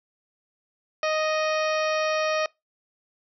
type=harmonic tone; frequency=622.3 Hz; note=D#5; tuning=in tune; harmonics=1 / 2 / 3 / 4 / 5 / 6 / 7 / 8 / 9; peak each=-24 / -29 / -33 / -32 / -40 / -42 / -40 / -44 / -39 dBFS; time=1.03-2.46 s; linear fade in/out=2 ms; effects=noise-tail reverb RT60 0.2 s tail -24 dB re dry